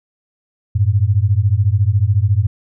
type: beating tone pair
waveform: sine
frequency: 94.6 / 108.6 Hz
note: F#2 / A2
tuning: +39 / -22 cents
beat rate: 14 Hz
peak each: -14 dBFS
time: 0.75-2.47 s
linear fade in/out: 10 ms
effects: none